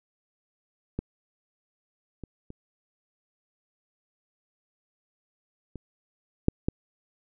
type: clicks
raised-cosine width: 3 ms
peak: -16 / -25 / -28 / -25 / -6 / -11 dBFS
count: 6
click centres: 0.99 / 2.237 / 2.504 / 5.757 / 6.484 / 6.685 s
effects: none